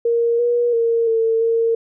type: tone with pitch steps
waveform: sine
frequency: 467.4 / 479.2 / 461.8 / 451.2 / 457.7 Hz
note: A#4 / A#4 / A#4 / A4 / A#4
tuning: +5 / +48 / -16 / +44 / -32 cents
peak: -14 dBFS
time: 0.05-1.75 s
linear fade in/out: 5 ms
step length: 340 ms
effects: none